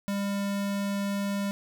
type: tone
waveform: square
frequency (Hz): 200.1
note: G3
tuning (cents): +36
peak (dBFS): -28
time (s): 0.08-1.51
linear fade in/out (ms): 0
effects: none